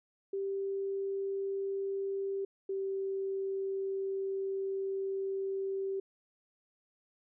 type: tone pair in turn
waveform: sine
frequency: 392 / 388.2 Hz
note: G4 / G4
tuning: 0 / -17 cents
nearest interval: unison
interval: 17 cents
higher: first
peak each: -32 / -32 dBFS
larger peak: neither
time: 0.33-2.45 / 2.69-6 s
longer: second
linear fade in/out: 5 ms
effects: none